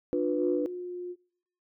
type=chord; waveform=sine; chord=B diminished; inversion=first; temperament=just; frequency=296.3 / 355.6 / 493.9 Hz; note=D4 / F4 / B4; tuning=+15 / +31 / 0 cents; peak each=-29 dBFS; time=0.13-0.66 s; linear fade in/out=0 ms
type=tone with pitch glide; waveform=sine; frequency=359 to 356.3 Hz; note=F4 to F4; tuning=+48 to +35 cents; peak=-34 dBFS; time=0.32-1.16 s; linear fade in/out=50 ms; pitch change=-13 cents; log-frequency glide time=0.71-0.95 s
effects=noise-tail reverb RT60 0.7 s tail -25 dB re dry + tanh soft clip ceiling -14 dBFS